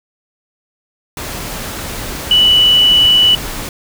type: tone in noise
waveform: sine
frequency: 2961 Hz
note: F#7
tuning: 1 cent sharp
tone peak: -6 dBFS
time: 2.31-3.35 s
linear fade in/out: 2 ms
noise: pink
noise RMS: -24 dBFS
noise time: 1.17-3.69 s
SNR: +15 dB
effects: none